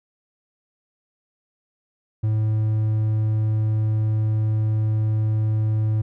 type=tone; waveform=triangle; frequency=108.5 Hz; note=A2; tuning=24 cents flat; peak=-16 dBFS; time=2.23-6.02 s; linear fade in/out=10 ms; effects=none